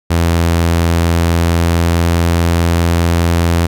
sawtooth tone with pitch glide, 84.2 to 84.79 Hz, E2 to E2, +37 to +49 cents, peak -6 dBFS, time 0.1-3.67 s, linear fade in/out 10 ms, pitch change +12 cents, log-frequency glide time 0.95-2.27 s, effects none

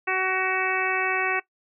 harmonic tone, 375.5 Hz, F#4, 26 cents sharp, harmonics 1 / 2 / 3 / 4 / 5 / 6 / 7, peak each -30 / -30 / -30 / -30 / -30 / -30 / -30 dBFS, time 0.07-1.4 s, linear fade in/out 10 ms, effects noise-tail reverb RT60 0.1 s tail -18 dB re dry

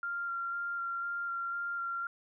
sine tone with vibrato, 1386 Hz, F6, 14 cents flat, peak -33 dBFS, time 0.03-2.07 s, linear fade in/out 2 ms, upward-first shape square, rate 2 Hz, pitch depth 10 cents each way, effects none

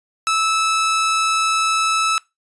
sawtooth tone, 1308 Hz, E6, 14 cents flat, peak -12 dBFS, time 0.27-2.18 s, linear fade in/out 0 ms, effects noise-tail reverb RT60 0.2 s tail -21 dB re dry + resampled to 24000 Hz

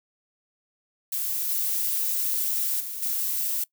violet noise with level steps, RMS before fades -28 / -26 / -34 / -27 dBFS, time 1.12-3.64 s, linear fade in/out 5 ms, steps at 1.49 / 2.8 / 3.02 s, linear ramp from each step 5 ms, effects noise-tail reverb RT60 0.1 s tail -22 dB re dry

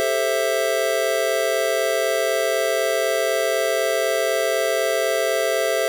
square chord, A minor seventh, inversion third, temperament just, 396 / 440 / 528 / 660 Hz, G4 / A4 / C5 / E5, +18 / 0 / +16 / +2 cents, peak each -29 / -26 / -25 / -23 dBFS, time 0-5.88 s, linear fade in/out 0 ms, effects none

